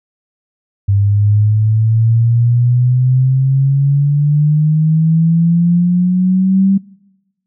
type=exponential sweep; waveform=sine; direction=up; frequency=99.2 to 196 Hz; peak=-8 dBFS; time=0.88-6.78 s; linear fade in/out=10 ms; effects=noise-tail reverb RT60 1.0 s tail -22 dB re dry